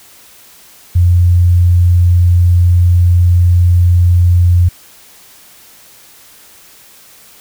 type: tone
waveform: sine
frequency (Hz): 88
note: F2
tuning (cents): +14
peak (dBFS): -5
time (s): 0.95-4.69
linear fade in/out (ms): 10
effects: white hiss -41 dBFS RMS until 7.4 s